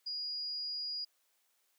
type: tone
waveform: sine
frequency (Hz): 4878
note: D#8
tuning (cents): -35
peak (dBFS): -36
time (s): 0.06-1.05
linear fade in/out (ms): 10
effects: white hiss -75 dBFS RMS until 1.78 s + high-pass 400 Hz 12 dB/octave